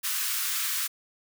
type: high-pass noise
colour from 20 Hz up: white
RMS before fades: -29 dBFS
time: 0.03-0.88 s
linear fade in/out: 20 ms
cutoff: 1100 Hz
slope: 48 dB/octave
effects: none